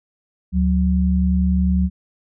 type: tone pair together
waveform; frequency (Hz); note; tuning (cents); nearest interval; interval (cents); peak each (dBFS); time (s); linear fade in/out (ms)
sine; 73.1 / 184.2; D2 / F#3; -7 / -7; octave + major third; 1600; -17; 0.52-1.9; 50
effects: none